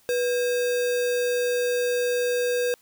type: tone with sample-and-hold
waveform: sine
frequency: 489.4 Hz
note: B4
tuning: 16 cents flat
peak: -21 dBFS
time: 0.09-2.74 s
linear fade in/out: 0 ms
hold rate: 2100 Hz
effects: white hiss -60 dBFS RMS until 2.81 s